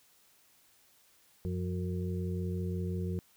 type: harmonic tone with a mistuned harmonic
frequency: 91.5 Hz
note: F#2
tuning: 19 cents flat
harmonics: 1 / 2 / 4 / 5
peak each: -34 / -36 / -41 / -45 dBFS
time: 1.45-3.19 s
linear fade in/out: 0 ms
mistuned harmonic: 2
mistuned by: -55 cents
effects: white hiss -65 dBFS RMS until 3.36 s